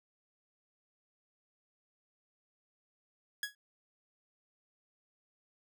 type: tone with exponential decay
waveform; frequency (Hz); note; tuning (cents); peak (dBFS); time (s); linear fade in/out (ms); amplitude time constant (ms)
sawtooth; 1670; G#6; +9; -27; 3.43-3.55; 2; 25
effects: none